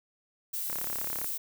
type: noise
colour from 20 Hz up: violet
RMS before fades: -34 dBFS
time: 0.53-1.38 s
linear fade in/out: 10 ms
type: click train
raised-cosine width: 0.5 ms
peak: -24 dBFS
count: 20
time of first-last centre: 0.7-1.244 s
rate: 34.9 Hz
effects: none